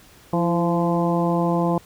harmonic tone with a mistuned harmonic, 172.1 Hz, F3, 25 cents flat, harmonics 1 / 2 / 3 / 4 / 5 / 6, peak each -21 / -24 / -26 / -27 / -28 / -29 dBFS, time 0.33-1.78 s, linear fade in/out 2 ms, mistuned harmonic 2, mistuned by -43 cents, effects pink hiss -50 dBFS RMS until 1.85 s

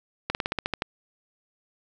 slowing click train, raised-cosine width 0.3 ms, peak -10 dBFS, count 9, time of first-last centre 0.3-0.821 s, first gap 49 ms, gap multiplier 1.08, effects none

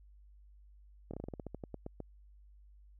slowing click train, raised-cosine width 2 ms, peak -28 dBFS, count 14, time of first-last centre 1.11-2.003 s, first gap 26 ms, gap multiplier 1.15, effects added 50 Hz sine -56 dBFS peak until 2.99 s

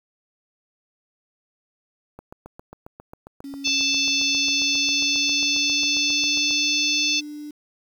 click train, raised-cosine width 1 ms, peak -25 dBFS, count 33, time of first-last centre 2.19-6.508 s, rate 7.41 Hz
sine tone with pitch glide, 277.2 to 297.1 Hz, C#4 to D4, 0 to +20 cents, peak -32 dBFS, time 3.44-7.51 s, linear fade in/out 5 ms, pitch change +120 cents, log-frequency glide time 3.66-7.09 s
harmonic tone, 880 Hz, A5, in tune, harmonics 3 / 4 / 5 / 6 / 7, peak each -24 / -25 / -26 / -27 / -27 dBFS, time 3.64-7.21 s, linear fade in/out 20 ms
effects 8-bit

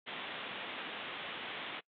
white low-pass noise, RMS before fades -43 dBFS, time 0.06-1.81 s, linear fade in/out 20 ms, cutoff 3600 Hz, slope 96 dB/octave, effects noise-tail reverb RT60 0.1 s tail -23 dB re dry + high-pass 200 Hz 12 dB/octave

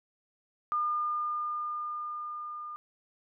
sine tone with level ramp, 1210 Hz, D#6, 49 cents flat, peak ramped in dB -26 to -38 dBFS, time 0.72-2.76 s, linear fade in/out 0 ms, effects none

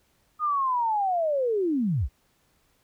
sine linear sweep, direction down, 1244.5 to 43.65 Hz, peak -22 dBFS, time 0.39-2.09 s, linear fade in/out 50 ms, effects pink hiss -67 dBFS RMS until 2.83 s

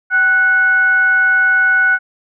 sine tone with frequency modulation, 1480 Hz, F#6, in tune, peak -9 dBFS, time 0.1-1.99 s, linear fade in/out 50 ms, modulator 709 Hz, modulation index 0.29, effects none

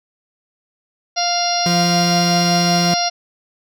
harmonic tone, 698.5 Hz, F5, in tune, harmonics 1 / 2 / 3 / 4 / 5 / 6 / 7 / 8, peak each -19 / -29 / -30 / -29 / -31 / -24 / -27 / -21 dBFS, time 1.16-3.1 s, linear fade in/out 20 ms
40% pulse tone, 173.3 Hz, F3, 13 cents flat, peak -15 dBFS, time 1.66-2.94 s, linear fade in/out 2 ms
effects none

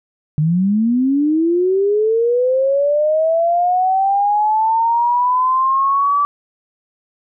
sine linear sweep, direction up, 146.83 to 1160 Hz, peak -12 dBFS, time 0.38-6.25 s, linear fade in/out 0 ms, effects none

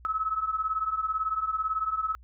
sine beating tone pair, 1280 / 1298 Hz, D#6 / E6, +49 / -27 cents, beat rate 18 Hz, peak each -31 / -28 dBFS, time 0.05-2.15 s, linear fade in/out 0 ms, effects added 60 Hz sine -49 dBFS peak until 2.23 s

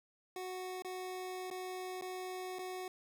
25% pulse tone with dropouts, 369.2 Hz, F#4, 4 cents flat, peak -37 dBFS, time 0.36-2.88 s, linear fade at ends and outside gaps 2 ms, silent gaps 0.822-0.847 / 1.502-1.511 / 2.012-2.021 / 2.586-2.591 s, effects none

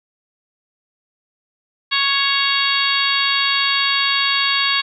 harmonic tone with a mistuned harmonic, 555 Hz, C#5, 2 cents sharp, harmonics 2 / 3 / 4 / 5 / 6 / 7 / 8, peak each -23 / -23 / -23 / -23 / -23 / -23 / -23 dBFS, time 1.91-4.82 s, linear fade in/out 20 ms, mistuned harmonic 7, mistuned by -48 cents, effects none

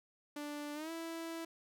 sawtooth tone with pitch glide, 293.7 to 329.7 Hz, D4 to E4, 0 to 0 cents, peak -37 dBFS, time 0.36-1.45 s, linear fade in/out 5 ms, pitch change +200 cents, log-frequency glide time 0.74-0.91 s, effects none

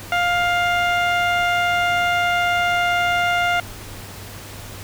15% pulse tone with low-pass filter, 703 Hz, F5, 11 cents sharp, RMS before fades -19 dBFS, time 0.12-3.6 s, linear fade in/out 2 ms, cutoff 3200 Hz, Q 0.63, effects added 99 Hz sine -38 dBFS peak until 4.83 s + pink hiss -37 dBFS RMS until 4.83 s

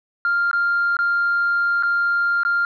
sine tone with dropouts, 1396.9 Hz, F6, in tune, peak -15 dBFS, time 0.25-2.65 s, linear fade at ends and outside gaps 1 ms, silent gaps 0.513-0.531 / 0.968-0.989 / 1.826-1.833 / 2.434-2.45 s, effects tanh soft clip ceiling -13 dBFS

